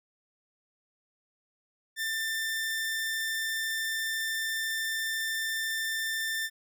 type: tone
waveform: sawtooth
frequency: 1786 Hz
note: A6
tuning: 25 cents sharp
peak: -26 dBFS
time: 1.96-6.5 s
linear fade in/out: 50 ms
effects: none